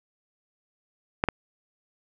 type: clicks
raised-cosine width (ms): 0.5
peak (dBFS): -7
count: 2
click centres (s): 1.239 / 1.287
effects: none